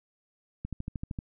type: click train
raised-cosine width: 5 ms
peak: -22 dBFS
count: 8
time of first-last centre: 0.65-1.188 s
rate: 13 Hz
effects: none